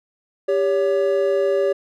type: tone pair together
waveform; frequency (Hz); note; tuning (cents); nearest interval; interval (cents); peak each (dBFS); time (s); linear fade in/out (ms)
triangle; 397 / 563.9; G4 / C#5; +22 / +30; tritone; 608; -17; 0.48-1.73; 10
effects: none